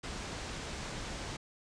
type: low-pass noise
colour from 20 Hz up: pink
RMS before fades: -41 dBFS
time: 0.03-1.37 s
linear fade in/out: 10 ms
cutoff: 7900 Hz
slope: 24 dB/octave
effects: resampled to 22050 Hz